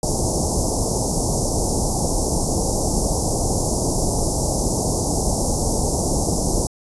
pink band-stop noise, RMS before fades -20 dBFS, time 0.03-6.67 s, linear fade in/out 2 ms, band 880 to 5300 Hz, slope 48 dB/octave, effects resampled to 24000 Hz

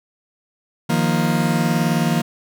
40% pulse chord, Eb suspended second, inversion none, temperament just, 155.56 / 175.01 / 233.3 Hz, Eb3 / F3 / Bb3, 0 / +4 / +2 cents, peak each -20 dBFS, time 0.89-2.22 s, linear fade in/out 10 ms, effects none

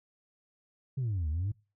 sine exponential two-way sweep, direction down then up, 140.3 to 73.42 to 108.6 Hz, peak -27 dBFS, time 0.97-1.52 s, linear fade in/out 10 ms, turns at 1.29 s, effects noise-tail reverb RT60 0.3 s tail -23 dB re dry + tanh soft clip ceiling -27 dBFS

